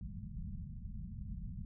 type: low-pass noise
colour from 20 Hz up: pink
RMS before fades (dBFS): -44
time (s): 0.01-1.65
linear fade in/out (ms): 2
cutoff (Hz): 220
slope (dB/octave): 96
effects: none